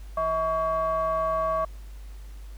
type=ring-modulated tone; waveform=triangle; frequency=241 Hz; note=B3; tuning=42 cents flat; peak=-18 dBFS; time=0.17-1.65 s; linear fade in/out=5 ms; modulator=884 Hz; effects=added 50 Hz sine -38 dBFS peak until 2.57 s + pink hiss -56 dBFS RMS until 2.57 s